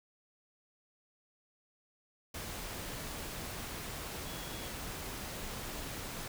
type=tone in noise; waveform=sine; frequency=3361 Hz; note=G#7; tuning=20 cents sharp; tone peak=-52 dBFS; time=4.26-4.68 s; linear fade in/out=5 ms; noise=pink; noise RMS=-42 dBFS; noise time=2.34-6.28 s; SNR=-13 dB; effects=none